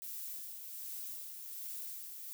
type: noise with tremolo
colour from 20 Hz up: violet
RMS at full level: -43 dBFS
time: 0.02-2.33 s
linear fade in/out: 0 ms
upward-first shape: sine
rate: 1.3 Hz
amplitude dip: 40%
effects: none